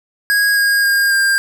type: tone with pitch steps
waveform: square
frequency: 1647 / 1630.9 / 1615 / 1599.2 Hz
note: G#6 / G#6 / G#6 / G6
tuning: -15 / -32 / -49 / +34 cents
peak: -12 dBFS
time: 0.3-1.38 s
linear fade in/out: 0 ms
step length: 270 ms
effects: none